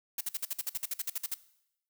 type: noise bursts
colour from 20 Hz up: blue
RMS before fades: -33 dBFS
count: 15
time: 0.18-1.343 s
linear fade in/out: 5 ms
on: 29 ms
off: 52 ms
effects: noise-tail reverb RT60 0.8 s tail -18 dB re dry